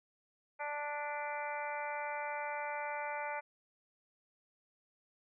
harmonic tone with a mistuned harmonic, 293.7 Hz, D4, in tune, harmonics 2 / 3 / 4 / 5 / 6 / 7 / 8, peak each -43 / -40 / -49 / -45 / -52 / -46 / -47 dBFS, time 0.59-3.41 s, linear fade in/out 20 ms, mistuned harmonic 7, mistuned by -15 cents, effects none

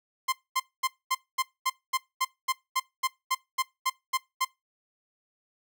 sawtooth tone bursts, 1046.5 Hz, C6, in tune, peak -20 dBFS, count 16, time 0.28-4.45 s, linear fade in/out 10 ms, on 45 ms, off 230 ms, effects noise-tail reverb RT60 0.2 s tail -20 dB re dry

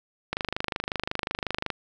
click train, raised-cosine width 0.3 ms, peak -11 dBFS, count 36, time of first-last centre 0.33-1.703 s, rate 25.5 Hz, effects none

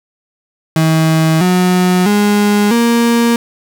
35% pulse tone with pitch steps, 160 / 181.68 / 206.3 / 234.3 Hz, D#3 / F#3 / G#3 / A#3, +49 / -31 / -11 / +9 cents, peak -7 dBFS, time 0.76-3.36 s, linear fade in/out 2 ms, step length 650 ms, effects 8-bit

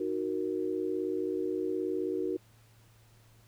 sine chord, D# minor, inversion none, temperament equal, 311.1 / 370 / 466.2 Hz, D#4 / F#4 / A#4, 0 / 0 / 0 cents, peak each -35 / -32 / -36 dBFS, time 0-2.37 s, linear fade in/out 5 ms, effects added 112 Hz sine -59 dBFS peak until 3.47 s + pink hiss -64 dBFS RMS until 3.47 s

